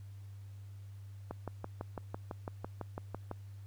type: click train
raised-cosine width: 1 ms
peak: -25 dBFS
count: 13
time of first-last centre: 1.31-3.313 s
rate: 5.99 Hz
effects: added 99 Hz sine -46 dBFS peak until 3.66 s + pink hiss -68 dBFS RMS until 3.66 s